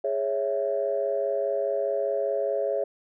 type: chord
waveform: sine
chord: C# minor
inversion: second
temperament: equal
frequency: 415.3 / 554.4 / 659.3 Hz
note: G#4 / C#5 / E5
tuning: 0 / 0 / 0 cents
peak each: -29 / -26 / -29 dBFS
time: 0.04-2.84 s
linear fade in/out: 5 ms
effects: tanh soft clip ceiling -14 dBFS